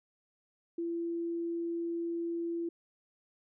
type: tone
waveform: sine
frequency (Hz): 338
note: E4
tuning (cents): +43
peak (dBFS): -32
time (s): 0.78-2.69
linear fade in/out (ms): 5
effects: none